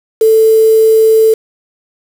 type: tone with quantisation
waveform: sine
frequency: 442.2 Hz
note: A4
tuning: 9 cents sharp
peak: -4 dBFS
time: 0.21-1.34 s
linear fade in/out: 5 ms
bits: 4
effects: none